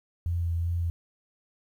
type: tone with vibrato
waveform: sine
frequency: 85 Hz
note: F2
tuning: 46 cents flat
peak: -25 dBFS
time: 0.26-0.9 s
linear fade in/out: 0 ms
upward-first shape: sine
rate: 2.6 Hz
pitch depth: 19 cents each way
effects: 10-bit